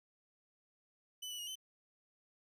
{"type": "tone with pitch steps", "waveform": "sawtooth", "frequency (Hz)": [2999, 2960, 2880, 3051], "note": ["F#7", "F#7", "F#7", "G7"], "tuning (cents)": [23, 0, -47, -48], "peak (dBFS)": -39, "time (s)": [1.22, 1.556], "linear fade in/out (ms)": 10, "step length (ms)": 84, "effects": ["resampled to 32000 Hz"]}